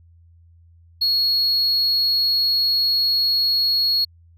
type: tone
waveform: triangle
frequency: 4325 Hz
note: C#8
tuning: 43 cents flat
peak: -15 dBFS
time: 1.01-4.05 s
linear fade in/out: 10 ms
effects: added 84 Hz sine -48 dBFS peak until 4.37 s